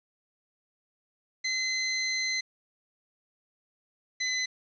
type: tone pair in turn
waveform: 20% pulse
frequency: 2050 / 2023 Hz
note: C7 / B6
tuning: -36 / +41 cents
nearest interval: unison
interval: 23 cents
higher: first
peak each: -22 dBFS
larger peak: neither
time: 1.44-2.41 / 4.2-4.46 s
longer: first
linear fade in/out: 10 ms
effects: resampled to 16000 Hz + 9-bit